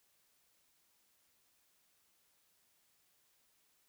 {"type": "silence", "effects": ["white hiss -74 dBFS RMS until 3.88 s"]}